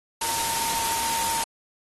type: tone in noise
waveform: sine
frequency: 915 Hz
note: A#5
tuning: 32 cents flat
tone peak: -28 dBFS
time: 0.21-1.44 s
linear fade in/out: 5 ms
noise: white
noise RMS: -27 dBFS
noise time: 0.21-1.44 s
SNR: -4 dB
effects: AAC 32 kbps